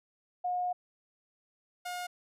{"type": "tone pair in turn", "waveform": ["sine", "sawtooth"], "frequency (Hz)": [720, 715.4], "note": ["F#5", "F5"], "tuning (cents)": [-47, 41], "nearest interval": "unison", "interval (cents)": 12, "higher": "first", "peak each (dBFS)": [-29, -32], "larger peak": "first", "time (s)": [[0.44, 0.73], [1.85, 2.07]], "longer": "first", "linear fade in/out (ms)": 10, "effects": ["resampled to 32000 Hz"]}